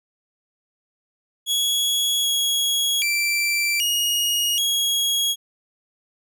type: tone with pitch steps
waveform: sawtooth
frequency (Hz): 3347 / 3324 / 2344 / 2874 / 3311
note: G#7 / G#7 / D7 / F7 / G#7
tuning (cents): +13 / +1 / -4 / +49 / -6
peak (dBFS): -16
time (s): 1.46-5.36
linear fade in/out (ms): 50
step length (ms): 780
effects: none